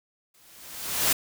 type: noise with exponential growth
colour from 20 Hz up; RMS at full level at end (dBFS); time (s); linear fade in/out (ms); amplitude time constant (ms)
white; -20; 0.34-1.13; 5; 170
effects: none